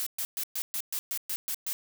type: noise bursts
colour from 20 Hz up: blue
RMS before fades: -32 dBFS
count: 10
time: 0-1.73 s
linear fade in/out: 0 ms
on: 65 ms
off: 120 ms
effects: none